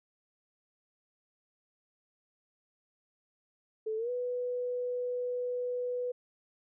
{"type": "tone with pitch glide", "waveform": "sine", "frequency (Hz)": [437.4, 493.8], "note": ["A4", "B4"], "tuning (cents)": [-10, 0], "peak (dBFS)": -31, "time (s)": [3.86, 6.12], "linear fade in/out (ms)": 10, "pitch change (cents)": 210, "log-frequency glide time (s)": [3.97, 4.1], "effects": []}